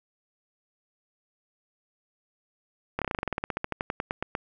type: slowing click train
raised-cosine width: 0.5 ms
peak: -13 dBFS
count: 22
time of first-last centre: 2.99-4.351 s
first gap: 27 ms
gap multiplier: 1.08
effects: none